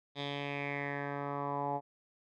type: tone with low-pass filter sweep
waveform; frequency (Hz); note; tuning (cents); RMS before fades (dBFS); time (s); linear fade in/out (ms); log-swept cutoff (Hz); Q
10% pulse; 142.3; C#3; +46; -37; 0.15-1.81; 50; 3700 to 800; 4.8
effects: none